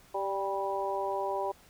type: harmonic tone with a mistuned harmonic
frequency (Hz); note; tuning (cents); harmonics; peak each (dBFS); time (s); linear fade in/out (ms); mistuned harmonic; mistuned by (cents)
195.4; G3; -5; 2 / 3 / 4 / 5; -35 / -35 / -35 / -35; 0.14-1.52; 10; 4; +21
effects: pink hiss -59 dBFS RMS until 1.69 s